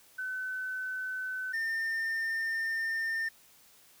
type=tone pair in turn; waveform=sine / triangle; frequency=1515 / 1808.2 Hz; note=F#6 / A6; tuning=+40 / +47 cents; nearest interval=minor third; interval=307 cents; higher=second; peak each=-33 / -28 dBFS; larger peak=second; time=0.18-1.53 / 1.53-3.29 s; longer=second; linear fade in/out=10 ms; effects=white hiss -60 dBFS RMS until 4 s